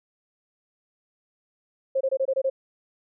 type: tone bursts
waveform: sine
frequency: 534 Hz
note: C5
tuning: 35 cents sharp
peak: -20 dBFS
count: 7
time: 1.95-2.5 s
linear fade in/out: 10 ms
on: 58 ms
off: 24 ms
effects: none